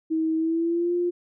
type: tone with pitch glide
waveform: sine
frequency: 319.9 to 350.9 Hz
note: D#4 to F4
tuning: +48 to +8 cents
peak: -21 dBFS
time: 0.1-1.11 s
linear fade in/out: 20 ms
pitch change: +160 cents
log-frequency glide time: 0.37-0.94 s
effects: none